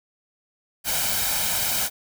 white noise with comb filter, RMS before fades -24 dBFS, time 0.84-1.9 s, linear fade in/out 50 ms, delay 1.3 ms, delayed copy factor +0.6, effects none

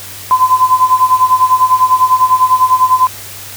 sine tone with tremolo, 1020 Hz, C6, 44 cents flat, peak -3 dBFS, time 0.31-3.07 s, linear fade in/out 0 ms, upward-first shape sine, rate 10 Hz, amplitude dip 80%, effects added 98 Hz sine -37 dBFS peak until 3.56 s + white hiss -29 dBFS RMS until 3.56 s

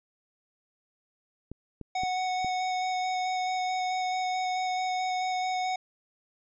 clicks, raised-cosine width 3 ms, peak -26 dBFS, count 4, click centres 1.516 / 1.813 / 2.035 / 2.446 s
square tone with vibrato, 740 Hz, F#5, in tune, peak -28 dBFS, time 1.95-5.76 s, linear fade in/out 5 ms, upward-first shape square, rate 4.6 Hz, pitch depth 8 cents each way
effects resampled to 16000 Hz

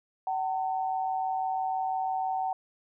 sine tone pair together, 758 / 904 Hz, F#5 / A5, +42 / +47 cents, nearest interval minor third, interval 305 cents, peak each -28 / -34 dBFS, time 0.27-2.53 s, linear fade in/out 2 ms, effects none

